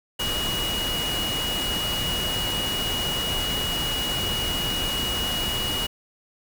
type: tone in noise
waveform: sine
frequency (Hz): 2900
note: F#7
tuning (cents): -35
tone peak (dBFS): -26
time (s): 0.19-5.87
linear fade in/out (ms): 10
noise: pink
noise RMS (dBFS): -29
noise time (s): 0.19-5.87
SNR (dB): 0
effects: none